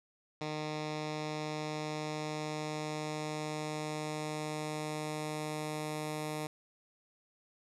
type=tone with low-pass filter sweep; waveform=10% pulse; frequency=153 Hz; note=D#3; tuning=29 cents flat; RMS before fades=-38 dBFS; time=0.41-6.47 s; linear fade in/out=2 ms; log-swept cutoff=5000 to 11000 Hz; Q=1.3; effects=none